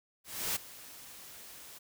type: noise with ADSR envelope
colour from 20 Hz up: white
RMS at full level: -32 dBFS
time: 0.24-1.79 s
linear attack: 320 ms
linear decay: 10 ms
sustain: -18 dB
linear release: 15 ms
effects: none